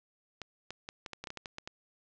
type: clicks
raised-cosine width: 0.2 ms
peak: -23 dBFS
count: 12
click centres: 0.417 / 0.706 / 0.889 / 1.062 / 1.133 / 1.24 / 1.272 / 1.304 / 1.373 / 1.458 / 1.584 / 1.675 s
effects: low-pass 7000 Hz 12 dB/octave